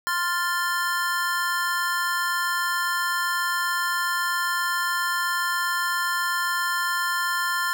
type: chord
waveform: square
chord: F major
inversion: second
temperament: equal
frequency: 1046.5 / 1396.9 / 1760 Hz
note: C6 / F6 / A6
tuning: 0 / 0 / 0 cents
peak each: -28 dBFS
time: 0.07-7.73 s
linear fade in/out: 0 ms
effects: none